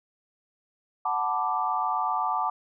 sine chord, B minor seventh, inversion second, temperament equal, 740 / 880 / 987.8 / 1174.7 Hz, F#5 / A5 / B5 / D6, 0 / 0 / 0 / 0 cents, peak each -30 / -29 / -33 / -28 dBFS, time 1.05-2.5 s, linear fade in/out 5 ms, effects none

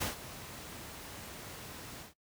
pink noise with ADSR envelope, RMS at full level -32 dBFS, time 0-2.14 s, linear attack 19 ms, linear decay 130 ms, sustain -14 dB, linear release 140 ms, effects noise-tail reverb RT60 0.1 s tail -20 dB re dry + high-pass 60 Hz 12 dB/octave

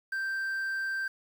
triangle tone with quantisation, 1568 Hz, G6, in tune, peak -28 dBFS, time 0.12-1.08 s, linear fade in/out 5 ms, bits 9, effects none

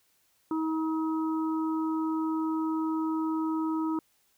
harmonic tone, 318.4 Hz, D#4, 40 cents sharp, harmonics 1 / 3 / 4, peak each -27 / -37 / -39 dBFS, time 0.51-3.99 s, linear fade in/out 2 ms, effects white hiss -69 dBFS RMS until 4.37 s

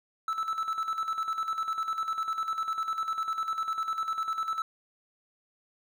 triangle tone with tremolo, 1314 Hz, E6, 6 cents flat, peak -25 dBFS, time 0.28-4.62 s, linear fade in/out 2 ms, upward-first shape square, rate 10 Hz, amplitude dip 60%, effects none

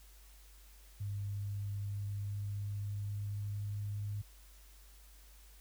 sine tone with pitch glide, 101 to 102.71 Hz, G#2 to G#2, -48 to -19 cents, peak -36 dBFS, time 1-4.22 s, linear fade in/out 10 ms, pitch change +29 cents, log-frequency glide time 1.72-3.84 s, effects added 50 Hz sine -56 dBFS peak until 5.6 s + white hiss -63 dBFS RMS until 5.6 s

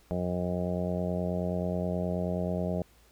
harmonic tone, 89.4 Hz, F2, 41 cents sharp, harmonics 1 / 2 / 3 / 4 / 5 / 6 / 7 / 8 / 9, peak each -36 / -31 / -43 / -40 / -38 / -39 / -35 / -47 / -47 dBFS, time 0.11-2.82 s, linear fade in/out 0 ms, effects added 57 Hz sine -62 dBFS peak until 3.11 s + pink hiss -62 dBFS RMS until 3.11 s

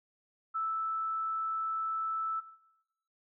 sine tone, 1316 Hz, E6, 3 cents flat, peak -30 dBFS, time 0.54-2.41 s, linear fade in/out 20 ms, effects noise-tail reverb RT60 0.9 s tail -18 dB re dry

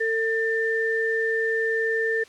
sine tone pair together, 450 / 1789.6 Hz, A4 / A6, +39 / +29 cents, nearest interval 2 octaves, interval 2390 cents, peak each -24 / -24 dBFS, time 0-2.24 s, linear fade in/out 10 ms, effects white hiss -50 dBFS RMS until 2.28 s + low-pass 6000 Hz 12 dB/octave

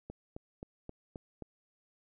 click train, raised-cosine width 2 ms, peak -29 dBFS, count 6, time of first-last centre 0.1-1.423 s, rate 3.78 Hz, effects none

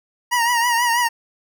25% pulse tone with vibrato, 950 Hz, A#5, 33 cents sharp, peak -12 dBFS, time 0.31-1.09 s, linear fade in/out 20 ms, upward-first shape triangle, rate 6.2 Hz, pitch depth 71 cents each way, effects none

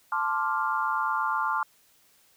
sine chord, D minor seventh, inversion second, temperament equal, 880 / 1046.5 / 1174.7 / 1396.9 Hz, A5 / C6 / D6 / F6, 0 / 0 / 0 / 0 cents, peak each -30 dBFS, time 0.12-1.63 s, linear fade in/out 2 ms, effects white hiss -62 dBFS RMS until 2.36 s

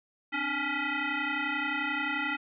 sine tone with frequency modulation, 296.2 Hz, D4, 15 cents sharp, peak -28 dBFS, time 0.32-2.37 s, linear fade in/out 20 ms, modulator 561 Hz, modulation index 4.4, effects resampled to 8000 Hz

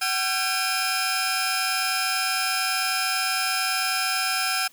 sawtooth tone cluster, 755 / 1350 / 1603 / 2419 / 5160 Hz, F#5 / E6 / G6 / D#7 / E8, +35 / +41 / +38 / -49 / -38 cents, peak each -26 dBFS, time 0.01-4.68 s, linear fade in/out 10 ms, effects white hiss -55 dBFS RMS until 4.72 s

